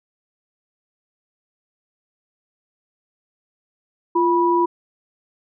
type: tone pair together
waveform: sine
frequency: 346.2 / 978.5 Hz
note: F4 / B5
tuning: -15 / -16 cents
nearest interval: octave + tritone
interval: 1799 cents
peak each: -17 dBFS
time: 4.15-4.66 s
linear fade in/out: 10 ms
effects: none